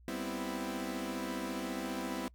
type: chord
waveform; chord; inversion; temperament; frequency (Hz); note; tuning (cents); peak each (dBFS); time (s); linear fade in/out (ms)
sawtooth; C major seventh; second; equal; 196 / 246.9 / 261.6 / 329.6; G3 / B3 / C4 / E4; 0 / 0 / 0 / 0; -39 / -38 / -37 / -37; 0.08-2.28; 0
effects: noise-tail reverb RT60 0.1 s tail -24 dB re dry + added 60 Hz sine -56 dBFS peak until 2.34 s